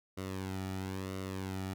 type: tone with flanger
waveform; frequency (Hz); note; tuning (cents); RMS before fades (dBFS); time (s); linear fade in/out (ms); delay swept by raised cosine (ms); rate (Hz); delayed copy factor
sawtooth; 95.1; F#2; +48; -39; 0.17-1.74; 10; 1.2 to 1.92; 1; -0.65
effects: none